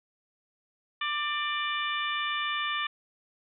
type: harmonic tone with a mistuned harmonic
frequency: 591 Hz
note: D5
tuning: 11 cents sharp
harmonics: 2 / 3 / 4 / 5 / 6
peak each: -32 / -34 / -35 / -36 / -37 dBFS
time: 1.01-2.87 s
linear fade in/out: 5 ms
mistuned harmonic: 3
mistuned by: +16 cents
effects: none